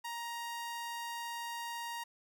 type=tone; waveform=sawtooth; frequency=938 Hz; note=A#5; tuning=11 cents sharp; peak=-35 dBFS; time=0.04-2.04 s; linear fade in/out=10 ms; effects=none